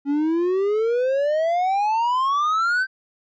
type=exponential sweep; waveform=triangle; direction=up; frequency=277.2 to 1568 Hz; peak=-16 dBFS; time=0.05-2.87 s; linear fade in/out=50 ms; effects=resampled to 16000 Hz